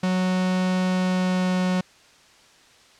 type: tone with pitch glide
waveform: 45% pulse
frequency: 184.4 to 183.34 Hz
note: F#3 to F#3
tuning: -6 to -16 cents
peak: -20 dBFS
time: 0.03-1.81 s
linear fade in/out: 5 ms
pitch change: -10 cents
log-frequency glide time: 0.83-1.62 s
effects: white hiss -53 dBFS RMS until 2.99 s + low-pass 6000 Hz 12 dB/octave

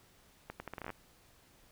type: accelerating click train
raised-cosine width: 0.5 ms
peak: -26 dBFS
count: 11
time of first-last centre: 0.5-0.903 s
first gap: 100 ms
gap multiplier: 0.77
effects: pink hiss -64 dBFS RMS until 1.71 s

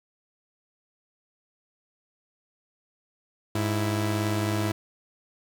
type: tone pair together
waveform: sawtooth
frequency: 103.83 / 329.6 Hz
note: G#2 / E4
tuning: 0 / 0 cents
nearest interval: octave + minor sixth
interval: 2000 cents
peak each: -22 / -25 dBFS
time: 3.55-4.72 s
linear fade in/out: 5 ms
effects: none

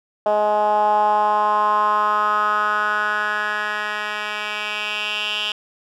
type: tone with band-pass filter sweep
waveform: 10% pulse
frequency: 210.2 Hz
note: G#3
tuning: 21 cents sharp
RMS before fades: -20 dBFS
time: 0.26-5.52 s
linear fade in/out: 2 ms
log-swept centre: 690 to 3000 Hz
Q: 4.6
effects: none

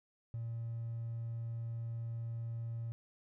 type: tone with hard clipping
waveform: triangle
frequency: 115.6 Hz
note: A#2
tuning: 14 cents flat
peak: -38 dBFS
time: 0.34-2.92 s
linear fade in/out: 0 ms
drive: 4 dB
effects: none

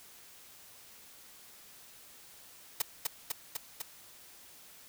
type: noise with echo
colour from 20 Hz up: white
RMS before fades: -29 dBFS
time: 2.8-2.82 s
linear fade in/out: 5 ms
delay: 250 ms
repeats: 4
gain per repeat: -2 dB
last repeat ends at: 3.82 s
effects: white hiss -55 dBFS RMS until 4.88 s

